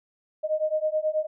sine beating tone pair, 615 / 624.3 Hz, D#5 / D#5, -20 / +6 cents, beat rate 9.3 Hz, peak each -26 dBFS, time 0.43-1.27 s, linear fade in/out 20 ms, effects none

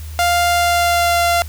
sawtooth tone with pitch glide, 698.5 to 690.9 Hz, F5 to F5, 0 to -19 cents, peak -9 dBFS, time 0.19-1.42 s, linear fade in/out 0 ms, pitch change -19 cents, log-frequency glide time 0.47-1.21 s, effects added 78 Hz sine -27 dBFS peak until 1.48 s + white hiss -41 dBFS RMS until 1.48 s

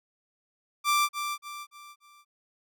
sawtooth tone with echo, 1177 Hz, D6, 3 cents sharp, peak -18 dBFS, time 0.84-1.09 s, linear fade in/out 50 ms, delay 290 ms, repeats 4, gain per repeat -8 dB, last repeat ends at 2.25 s, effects none

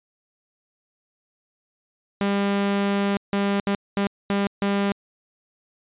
sawtooth tone bursts at uneven times, 200 Hz, G3, 35 cents sharp, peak -16 dBFS, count 6, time 2.21-3.17 / 3.33-3.6 / 3.67-3.75 / 3.97-4.07 / 4.3-4.47 / 4.62-4.92 s, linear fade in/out 0 ms, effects resampled to 8000 Hz

